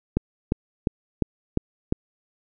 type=click train; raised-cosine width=3 ms; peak=-7 dBFS; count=6; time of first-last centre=0.17-1.924 s; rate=2.85 Hz; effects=none